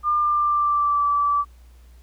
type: tone with pitch glide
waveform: sine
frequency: 1200 to 1157.1 Hz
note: D6 to D6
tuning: +37 to -26 cents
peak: -17 dBFS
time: 0.03-1.45 s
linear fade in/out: 50 ms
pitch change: -63 cents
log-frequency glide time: 0.18-1.07 s
effects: added 60 Hz sine -45 dBFS peak until 2.02 s + pink hiss -60 dBFS RMS until 2.02 s